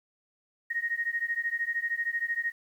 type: beating tone pair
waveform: sine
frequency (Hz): 1862 / 1875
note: A#6 / A#6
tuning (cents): -2 / +10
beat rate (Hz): 13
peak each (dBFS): -31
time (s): 0.7-2.52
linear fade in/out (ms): 10
effects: 10-bit